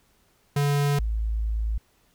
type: tone pair in turn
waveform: square / sine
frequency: 143.4 / 54.59 Hz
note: D3 / A1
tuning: -41 / -13 cents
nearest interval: octave + perfect fourth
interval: 1672 cents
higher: first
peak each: -21 / -23 dBFS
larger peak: first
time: 0.56-0.99 / 0.99-1.78 s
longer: second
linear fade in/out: 5 ms
effects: pink hiss -64 dBFS RMS until 2.14 s